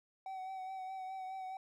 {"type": "tone with vibrato", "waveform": "triangle", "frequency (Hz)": 758, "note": "F#5", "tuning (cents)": 42, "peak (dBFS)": -39, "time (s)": [0.26, 1.57], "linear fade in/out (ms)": 2, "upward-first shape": "sine", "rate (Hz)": 4.8, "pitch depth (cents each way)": 25, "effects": []}